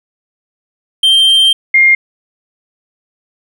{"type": "tone pair in turn", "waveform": ["triangle", "sine"], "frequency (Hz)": [3153, 2121], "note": ["G7", "C7"], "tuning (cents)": [9, 23], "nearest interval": "perfect fifth", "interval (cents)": 686, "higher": "first", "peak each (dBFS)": -4, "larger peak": "neither", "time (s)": [[1.03, 1.53], [1.74, 1.95]], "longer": "first", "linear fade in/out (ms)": 5, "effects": []}